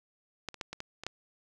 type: clicks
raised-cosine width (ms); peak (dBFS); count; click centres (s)
0.2; -18 / -28 / -18 / -22 / -21 / -24 / -16; 7; 0.487 / 0.543 / 0.612 / 0.73 / 0.804 / 1.036 / 1.066
effects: none